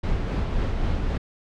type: noise with tremolo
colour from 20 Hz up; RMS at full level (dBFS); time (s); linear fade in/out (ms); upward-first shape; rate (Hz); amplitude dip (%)
brown; -23; 0.03-1.18; 10; sine; 3.8; 30
effects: low-pass 4000 Hz 12 dB/octave